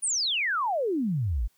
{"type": "exponential sweep", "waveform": "sine", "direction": "down", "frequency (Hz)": [9860, 46.45], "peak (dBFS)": -24, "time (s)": [0.02, 1.48], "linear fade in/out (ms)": 20, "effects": ["white hiss -68 dBFS RMS until 1.57 s"]}